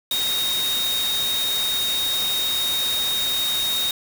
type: tone in noise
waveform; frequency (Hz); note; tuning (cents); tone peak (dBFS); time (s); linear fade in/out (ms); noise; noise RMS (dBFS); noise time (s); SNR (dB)
sine; 3729; A#7; 0; -21; 0.11-3.91; 2; white; -28; 0.11-3.91; +4
effects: none